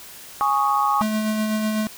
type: chord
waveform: sine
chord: Ab suspended fourth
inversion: none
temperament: equal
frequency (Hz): 830.6 / 1108.7 / 1244.5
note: Ab5 / Db6 / Eb6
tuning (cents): 0 / 0 / 0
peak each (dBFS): -21 / -20 / -24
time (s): 0.41-1.02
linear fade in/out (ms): 0
type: tone with tremolo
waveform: square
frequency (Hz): 215.6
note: A3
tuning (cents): -35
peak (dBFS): -20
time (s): 1.01-1.87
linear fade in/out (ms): 0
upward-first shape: sine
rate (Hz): 8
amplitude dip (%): 30
effects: white hiss -41 dBFS RMS until 1.97 s